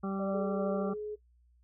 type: harmonic tone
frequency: 194.8 Hz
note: G3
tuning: 11 cents flat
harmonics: 1 / 2 / 3 / 4 / 6 / 7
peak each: -33 / -40 / -45 / -44 / -43 / -47 dBFS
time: 0.03-0.94 s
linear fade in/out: 10 ms
type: tone with vibrato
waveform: sine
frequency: 587.3 Hz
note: D5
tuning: in tune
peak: -34 dBFS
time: 0.19-0.9 s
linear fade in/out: 10 ms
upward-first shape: sine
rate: 13 Hz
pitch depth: 17 cents each way
type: tone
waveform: sine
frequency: 422.1 Hz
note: G#4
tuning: 28 cents sharp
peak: -35 dBFS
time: 0.33-1.16 s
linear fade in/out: 20 ms
effects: noise-tail reverb RT60 0.1 s tail -19 dB re dry + added 60 Hz sine -62 dBFS peak until 1.63 s